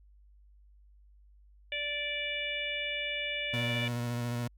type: harmonic tone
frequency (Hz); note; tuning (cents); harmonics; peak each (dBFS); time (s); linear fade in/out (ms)
584; D5; -10; 1 / 3 / 4 / 5 / 6; -41 / -41 / -35 / -38 / -41; 1.72-3.88; 2
type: tone with vibrato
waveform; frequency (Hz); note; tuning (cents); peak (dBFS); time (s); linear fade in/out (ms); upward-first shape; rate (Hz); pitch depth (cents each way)
30% pulse; 120; B2; -49; -29; 3.53-4.48; 10; square; 14; 18
effects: added 50 Hz sine -56 dBFS peak until 4.57 s